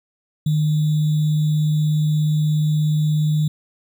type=tone with sample-and-hold; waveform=sine; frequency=152.8 Hz; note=D#3; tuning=31 cents flat; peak=-15 dBFS; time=0.46-3.48 s; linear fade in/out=5 ms; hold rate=3675 Hz; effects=none